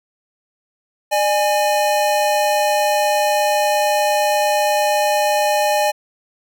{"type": "tone pair together", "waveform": "square", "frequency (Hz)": [601.4, 830], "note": ["D5", "G#5"], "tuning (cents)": [41, -1], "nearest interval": "tritone", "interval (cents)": 558, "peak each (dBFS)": -18, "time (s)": [1.11, 5.92], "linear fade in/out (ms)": 20, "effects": []}